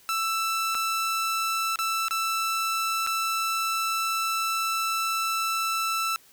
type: tone with dropouts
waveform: sawtooth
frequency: 1326 Hz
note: E6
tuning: 10 cents sharp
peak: -21 dBFS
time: 0.09-6.16 s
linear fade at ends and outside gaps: 0 ms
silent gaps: 0.747-0.751 / 1.758-1.789 / 2.083-2.109 / 3.065-3.072 s
effects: white hiss -56 dBFS RMS until 6.32 s